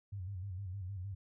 sine tone with vibrato, 95.2 Hz, F#2, 50 cents sharp, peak -39 dBFS, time 0.12-1.15 s, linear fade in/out 10 ms, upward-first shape square, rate 6.5 Hz, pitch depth 88 cents each way, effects none

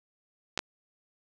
clicks, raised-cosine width 0.2 ms, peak -12 dBFS, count 2, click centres 0.576 / 0.591 s, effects 8-bit

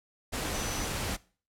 sine tone in noise, 6000 Hz, F#8, 23 cents sharp, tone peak -40 dBFS, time 0.53-0.87 s, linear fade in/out 20 ms, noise pink, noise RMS -33 dBFS, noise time 0.32-1.17 s, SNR -10 dB, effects noise-tail reverb RT60 0.4 s tail -21 dB re dry + low-pass 12000 Hz 12 dB/octave

